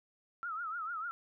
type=tone with vibrato; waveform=sine; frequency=1336 Hz; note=E6; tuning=23 cents sharp; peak=-36 dBFS; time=0.43-1.11 s; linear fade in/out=0 ms; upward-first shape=triangle; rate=6.7 Hz; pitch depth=150 cents each way; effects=none